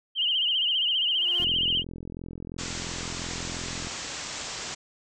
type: tone with vibrato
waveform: sine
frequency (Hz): 3000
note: F#7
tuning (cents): +23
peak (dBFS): -22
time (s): 0.15-1.84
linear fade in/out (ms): 50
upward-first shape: sine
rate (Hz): 15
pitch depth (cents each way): 100
type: tone with exponential growth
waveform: sawtooth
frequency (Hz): 353.4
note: F4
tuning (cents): +21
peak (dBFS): -32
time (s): 0.88-1.44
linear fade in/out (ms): 1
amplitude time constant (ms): 120
type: click train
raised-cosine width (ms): 3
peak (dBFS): -25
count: 107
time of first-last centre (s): 1.4-3.871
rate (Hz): 42.9
type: low-pass noise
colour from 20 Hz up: white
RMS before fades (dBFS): -36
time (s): 2.58-4.75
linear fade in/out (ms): 10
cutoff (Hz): 7800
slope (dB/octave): 96
effects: none